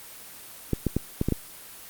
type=clicks; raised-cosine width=3 ms; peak=-10 dBFS; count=6; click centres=0.733 / 0.867 / 0.966 / 1.214 / 1.286 / 1.323 s; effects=white hiss -44 dBFS RMS until 1.89 s + Opus 24 kbps